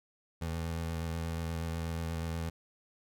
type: tone with vibrato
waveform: 25% pulse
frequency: 82.41 Hz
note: E2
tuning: in tune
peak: -30 dBFS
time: 0.41-2.5 s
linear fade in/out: 10 ms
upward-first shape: square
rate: 8.3 Hz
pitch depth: 16 cents each way
effects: none